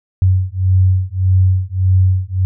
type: beating tone pair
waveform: sine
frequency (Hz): 92.5 / 94.2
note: F#2 / F#2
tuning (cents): 0 / +32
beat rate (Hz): 1.7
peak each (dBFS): -13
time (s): 0.22-2.45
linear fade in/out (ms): 0
effects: none